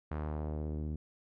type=tone with low-pass filter sweep; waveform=sawtooth; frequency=76.3 Hz; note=D#2; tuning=33 cents flat; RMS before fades=-37 dBFS; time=0.11-0.96 s; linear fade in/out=5 ms; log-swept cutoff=1500 to 250 Hz; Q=1.2; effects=none